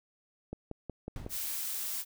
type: click train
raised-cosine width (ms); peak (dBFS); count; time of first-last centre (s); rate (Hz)
2; -25; 5; 0.53-1.264; 5.45
type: noise with exponential decay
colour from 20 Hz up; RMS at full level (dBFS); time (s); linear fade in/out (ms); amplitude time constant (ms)
brown; -35; 1.16-1.51; 1; 75
type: noise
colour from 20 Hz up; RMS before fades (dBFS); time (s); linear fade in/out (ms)
blue; -36; 1.29-2.05; 50
effects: none